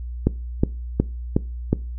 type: click train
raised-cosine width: 3 ms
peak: -3 dBFS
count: 5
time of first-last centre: 0.27-1.73 s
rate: 2.74 Hz
effects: noise-tail reverb RT60 0.3 s tail -21 dB re dry + added 60 Hz sine -28 dBFS peak until 1.98 s